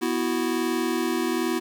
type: chord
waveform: square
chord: B suspended fourth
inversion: none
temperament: just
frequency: 246.9 / 329.3 / 370.4 Hz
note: B3 / E4 / F#4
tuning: 0 / -2 / +2 cents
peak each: -29 / -27 / -29 dBFS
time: 0.01-1.6 s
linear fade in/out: 20 ms
effects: 9-bit